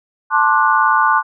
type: chord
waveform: sine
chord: D dominant seventh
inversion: second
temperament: just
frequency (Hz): 881 / 1057.2 / 1174.7 / 1468.3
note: A5 / C6 / D6 / F#6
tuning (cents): +2 / +18 / 0 / -14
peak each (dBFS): -16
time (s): 0.3-1.23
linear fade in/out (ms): 50
effects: none